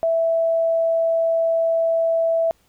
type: tone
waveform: sine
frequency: 659.3 Hz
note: E5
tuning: in tune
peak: -16 dBFS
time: 0.03-2.51 s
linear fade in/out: 0 ms
effects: pink hiss -61 dBFS RMS until 2.68 s